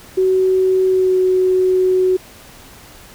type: tone with pitch glide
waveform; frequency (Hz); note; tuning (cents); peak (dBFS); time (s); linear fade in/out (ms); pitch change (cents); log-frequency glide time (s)
sine; 375.3 to 371; F#4 to F#4; +25 to +5; -11; 0.17-2.17; 10; -20; 0.87-1.18
effects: pink hiss -41 dBFS RMS until 3.14 s